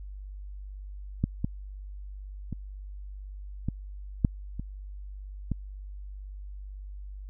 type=clicks; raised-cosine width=5 ms; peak=-11 / -14 / -20 / -15 / -8 / -23 / -16 dBFS; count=7; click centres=1.24 / 1.445 / 2.527 / 3.686 / 4.248 / 4.596 / 5.517 s; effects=added 49 Hz sine -38 dBFS peak until 7.29 s